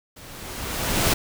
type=noise with level ramp; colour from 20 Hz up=pink; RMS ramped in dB=-44 to -18 dBFS; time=0.16-1.14 s; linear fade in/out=10 ms; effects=none